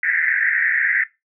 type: band-pass noise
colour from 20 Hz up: pink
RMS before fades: -19 dBFS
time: 0.03-1.04 s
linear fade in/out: 2 ms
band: 1600 to 2100 Hz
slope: 96 dB/octave
effects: noise-tail reverb RT60 0.2 s tail -17 dB re dry